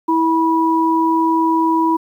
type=tone pair together; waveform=sine; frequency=325.7 / 976 Hz; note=E4 / B5; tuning=-21 / -21 cents; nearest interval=octave + perfect fifth; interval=1900 cents; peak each=-15 dBFS; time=0.08-1.97 s; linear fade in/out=10 ms; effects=8-bit